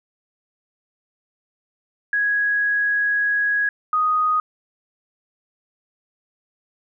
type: tone pair in turn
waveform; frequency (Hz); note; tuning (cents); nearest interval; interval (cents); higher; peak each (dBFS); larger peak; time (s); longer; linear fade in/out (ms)
sine; 1662 / 1245.1; G#6 / D#6; +1 / +1; perfect fourth; 500; first; -17 / -16; second; 2.13-3.69 / 3.93-4.4; first; 2
effects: none